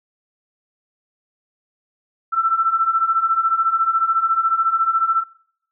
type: beating tone pair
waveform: sine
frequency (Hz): 1325 / 1339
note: E6 / E6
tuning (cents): +9 / +27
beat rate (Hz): 14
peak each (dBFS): -20 / -17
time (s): 2.32-5.24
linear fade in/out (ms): 20
effects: noise-tail reverb RT60 0.7 s tail -24 dB re dry